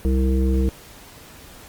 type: harmonic tone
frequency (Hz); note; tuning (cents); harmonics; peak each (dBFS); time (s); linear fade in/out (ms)
65.41; C2; 0; 1 / 3 / 5 / 7; -17 / -24 / -26 / -29; 0.05-0.69; 0
effects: pink hiss -44 dBFS RMS until 1.68 s + Opus 32 kbps